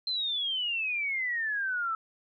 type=exponential sweep; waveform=sine; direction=down; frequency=4151 to 1305 Hz; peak=-28 dBFS; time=0.07-1.95 s; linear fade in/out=2 ms; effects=none